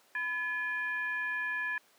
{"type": "tone with frequency modulation", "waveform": "sine", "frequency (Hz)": 1712, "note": "A6", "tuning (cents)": -48, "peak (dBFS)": -31, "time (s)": [0.15, 1.78], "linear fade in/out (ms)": 2, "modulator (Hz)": 713, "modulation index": 0.59, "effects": ["pink hiss -64 dBFS RMS until 1.98 s", "high-pass 400 Hz 12 dB/octave"]}